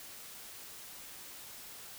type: silence
effects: white hiss -49 dBFS RMS until 1.98 s

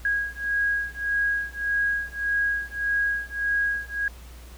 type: beating tone pair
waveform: sine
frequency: 1644 / 1645.7 Hz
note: G#6 / G#6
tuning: -18 / -16 cents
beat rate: 1.7 Hz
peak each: -26 dBFS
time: 0.05-4.08 s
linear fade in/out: 2 ms
effects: added 60 Hz sine -41 dBFS peak until 4.57 s + pink hiss -50 dBFS RMS until 4.57 s

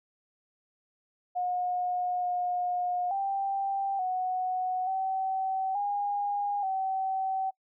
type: tone with pitch steps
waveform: sine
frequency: 721 / 717 / 786 / 739 / 764 / 814 / 765 Hz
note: F#5 / F5 / G5 / F#5 / G5 / G#5 / G5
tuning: -45 / +45 / +4 / -2 / -45 / -35 / -42 cents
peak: -27 dBFS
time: 1.35-7.51 s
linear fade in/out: 20 ms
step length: 880 ms
effects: noise-tail reverb RT60 0.1 s tail -25 dB re dry

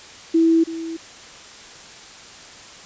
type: tone with echo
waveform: sine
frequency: 328.2 Hz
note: E4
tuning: 8 cents flat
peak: -12 dBFS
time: 0.34-0.64 s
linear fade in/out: 10 ms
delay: 330 ms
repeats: 1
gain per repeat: -14 dB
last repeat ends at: 0.97 s
effects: white hiss -41 dBFS RMS until 2.85 s + resampled to 16000 Hz

